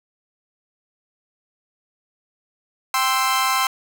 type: chord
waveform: sawtooth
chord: C major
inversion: second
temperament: equal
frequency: 784 / 1046.5 / 1318.5 Hz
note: G5 / C6 / E6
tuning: 0 / 0 / 0 cents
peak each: -21 / -16 / -20 dBFS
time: 2.94-3.67 s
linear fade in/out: 2 ms
effects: none